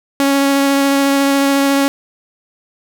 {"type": "tone with vibrato", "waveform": "sawtooth", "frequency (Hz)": 277.2, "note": "C#4", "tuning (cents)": 0, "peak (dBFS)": -7, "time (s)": [0.2, 1.88], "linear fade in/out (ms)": 0, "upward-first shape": "triangle", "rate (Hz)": 14, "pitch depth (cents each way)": 12, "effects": []}